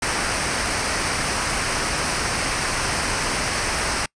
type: noise with comb filter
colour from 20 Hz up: pink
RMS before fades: -23 dBFS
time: 0.02-4.06 s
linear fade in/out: 5 ms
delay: 0.28 ms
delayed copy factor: -0.5
effects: noise-tail reverb RT60 0.1 s tail -26 dB re dry + resampled to 22050 Hz